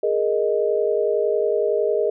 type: chord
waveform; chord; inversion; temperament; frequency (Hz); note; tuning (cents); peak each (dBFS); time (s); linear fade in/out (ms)
sine; Ab suspended second; none; equal; 415.3 / 466.2 / 622.3; Ab4 / Bb4 / Eb5; 0 / 0 / 0; -21 / -22 / -23; 0.03-2.1; 5
effects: none